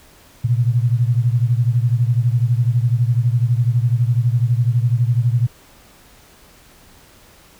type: beating tone pair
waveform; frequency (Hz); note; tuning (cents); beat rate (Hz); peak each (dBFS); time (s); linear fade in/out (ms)
sine; 116.54 / 128.54; A#2 / C3; 0 / -30; 12; -15 / -18; 0.44-5.47; 10
effects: pink hiss -48 dBFS RMS until 7.59 s